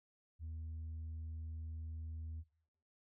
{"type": "tone", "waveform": "sine", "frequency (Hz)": 80, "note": "D#2", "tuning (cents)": 49, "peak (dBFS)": -40, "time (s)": [0.39, 2.44], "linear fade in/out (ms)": 50, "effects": ["noise-tail reverb RT60 0.7 s tail -23 dB re dry", "tanh soft clip ceiling -41 dBFS"]}